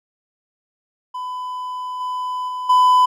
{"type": "tone with level steps", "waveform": "triangle", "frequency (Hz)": 1003, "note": "B5", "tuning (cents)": 26, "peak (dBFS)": [-23, -20, -22, -8], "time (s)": [1.14, 3.06], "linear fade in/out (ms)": 10, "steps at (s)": [2, 2.48, 2.69], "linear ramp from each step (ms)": 10, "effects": []}